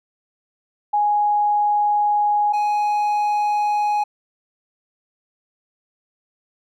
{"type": "tone pair in turn", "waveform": ["sine", "triangle"], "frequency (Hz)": [830.6, 834], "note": ["G#5", "G#5"], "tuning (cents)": [0, 7], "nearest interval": "unison", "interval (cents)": 7, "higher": "second", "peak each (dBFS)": -15, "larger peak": "neither", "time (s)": [[0.93, 2.53], [2.53, 4.04]], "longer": "first", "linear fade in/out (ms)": 10, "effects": []}